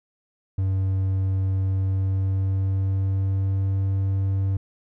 triangle tone with pitch glide, 95.5 to 96.89 Hz, G2 to G2, -45 to -20 cents, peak -18 dBFS, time 0.58-4.57 s, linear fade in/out 5 ms, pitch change +25 cents, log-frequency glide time 1.61-3.79 s, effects none

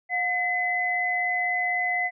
sine tone pair together, 718 / 2024 Hz, F5 / B6, +48 / +42 cents, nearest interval octave + tritone, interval 1794 cents, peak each -28 / -24 dBFS, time 0.09-2.11 s, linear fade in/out 50 ms, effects none

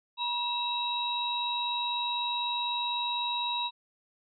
sine tone cluster, 964 / 2668 / 3836 Hz, B5 / E7 / A#7, -42 / +20 / +49 cents, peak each -32 / -40 / -31 dBFS, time 0.17-3.71 s, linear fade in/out 50 ms, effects none

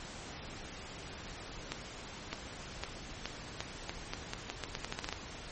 accelerating click train, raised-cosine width 0.2 ms, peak -18 dBFS, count 17, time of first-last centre 1.72-5.126 s, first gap 610 ms, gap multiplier 0.83, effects pink hiss -46 dBFS RMS until 5.51 s + MP3 32 kbps

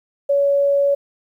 sine tone, 563 Hz, C#5, 27 cents sharp, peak -13 dBFS, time 0.29-0.95 s, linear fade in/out 10 ms, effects 9-bit

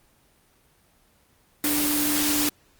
sine tone in noise, 295.8 Hz, D4, 13 cents sharp, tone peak -25 dBFS, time 1.64-2.49 s, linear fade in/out 2 ms, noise white, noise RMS -24 dBFS, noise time 1.64-2.49 s, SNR -4 dB, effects pink hiss -61 dBFS RMS until 2.79 s + Opus 24 kbps

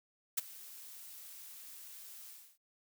blue noise with ADSR envelope, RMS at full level -30 dBFS, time 0.37-2.58 s, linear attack 12 ms, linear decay 19 ms, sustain -21 dB, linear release 310 ms, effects none

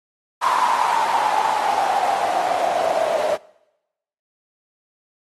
white noise with band-pass filter sweep, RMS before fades -20 dBFS, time 0.41-3.37 s, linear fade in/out 20 ms, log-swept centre 1000 to 620 Hz, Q 9.6, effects noise-tail reverb RT60 0.9 s tail -23 dB re dry + AAC 32 kbps

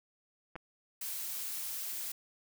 clicks, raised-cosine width 0.5 ms, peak -29 dBFS, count 2, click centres 0.556 / 0.562 s
blue noise, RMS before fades -39 dBFS, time 1.01-2.12 s, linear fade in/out 5 ms
effects none

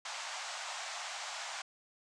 pink band-pass noise, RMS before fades -42 dBFS, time 0.05-1.62 s, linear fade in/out 5 ms, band 660 to 8000 Hz, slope 48 dB/octave, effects none

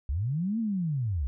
sine linear two-way sweep, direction up then down, 59.4 to 233.1 to 59.4 Hz, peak -26 dBFS, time 0.09-1.27 s, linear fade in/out 0 ms, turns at 0.59 s, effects none

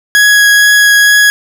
40% pulse tone with vibrato, 1666 Hz, G#6, 5 cents sharp, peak -3 dBFS, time 0.15-1.3 s, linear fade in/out 0 ms, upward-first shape triangle, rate 2.2 Hz, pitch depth 8 cents each way, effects none

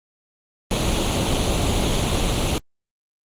pink noise with comb filter, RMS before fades -20 dBFS, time 0.71-2.58 s, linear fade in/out 0 ms, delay 0.29 ms, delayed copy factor +0.6, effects low-pass 9000 Hz 12 dB/octave + Opus 32 kbps

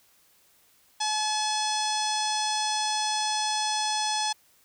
harmonic tone with a mistuned harmonic, 857 Hz, A5, 46 cents flat, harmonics 1 / 2 / 3 / 4 / 5 / 6 / 7 / 8 / 9 / 10, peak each -28 / -38 / -40 / -33 / -37 / -33 / -34 / -45 / -47 / -38 dBFS, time 1-4.33 s, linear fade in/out 10 ms, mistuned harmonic 4, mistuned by -17 cents, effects white hiss -62 dBFS RMS until 4.64 s

